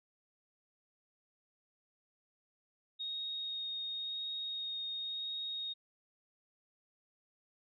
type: tone with vibrato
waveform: sine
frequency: 3729 Hz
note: A#7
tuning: in tune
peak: -37 dBFS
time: 2.99-5.74 s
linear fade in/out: 20 ms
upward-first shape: sine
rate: 0.94 Hz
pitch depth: 8 cents each way
effects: none